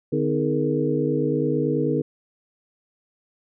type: tone cluster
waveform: sine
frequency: 147.6 / 257.2 / 317.9 / 421.1 / 470.2 Hz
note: D3 / C4 / D#4 / G#4 / A#4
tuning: +9 / -30 / +37 / +24 / +15 cents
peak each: -26 dBFS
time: 0.12-2.02 s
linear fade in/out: 10 ms
effects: none